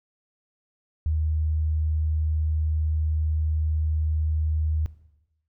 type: tone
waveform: sine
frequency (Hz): 77.78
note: D#2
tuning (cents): 0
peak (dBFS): -21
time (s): 1.06-4.86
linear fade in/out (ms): 0
effects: noise-tail reverb RT60 0.9 s tail -17 dB re dry